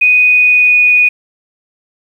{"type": "tone with pitch glide", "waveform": "sine", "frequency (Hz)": [2489, 2472], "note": ["D#7", "D#7"], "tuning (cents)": [0, -12], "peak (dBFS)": -5, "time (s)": [0.01, 1.09], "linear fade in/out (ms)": 10, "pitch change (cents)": -12, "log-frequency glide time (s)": [0.21, 0.9], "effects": ["7-bit"]}